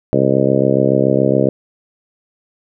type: harmonic tone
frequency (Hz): 67.1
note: C2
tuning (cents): +44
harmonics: 2 / 3 / 4 / 5 / 6 / 7 / 8 / 9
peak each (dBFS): -19 / -19 / -19 / -19 / -19 / -19 / -19 / -19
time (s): 0.13-1.49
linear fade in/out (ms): 0
effects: none